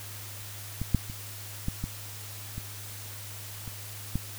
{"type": "clicks", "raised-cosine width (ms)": 5, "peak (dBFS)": [-19, -9, -27, -16, -18, -24, -28, -15], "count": 8, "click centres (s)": [0.816, 0.947, 1.099, 1.684, 1.84, 2.58, 3.678, 4.156], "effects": ["added 102 Hz sine -43 dBFS peak until 4.38 s", "white hiss -43 dBFS RMS until 4.38 s"]}